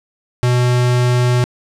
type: tone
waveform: square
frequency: 123.47 Hz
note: B2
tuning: in tune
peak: -12 dBFS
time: 0.43-1.44 s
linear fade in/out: 0 ms
effects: low-pass 9000 Hz 12 dB/octave